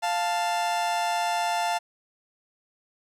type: tone pair together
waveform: 40% pulse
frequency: 698.2 / 882 Hz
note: F5 / A5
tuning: -1 / +4 cents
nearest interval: major third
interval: 405 cents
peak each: -26 dBFS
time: 0.02-1.79 s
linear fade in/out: 20 ms
effects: low-pass 10000 Hz 12 dB/octave + 10-bit